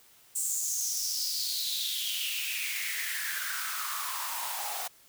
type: noise with high-pass filter sweep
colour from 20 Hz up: white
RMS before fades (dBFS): -33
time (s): 0.35-4.88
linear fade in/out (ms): 10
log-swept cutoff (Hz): 8000 to 710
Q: 5.9
effects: white hiss -59 dBFS RMS until 5.08 s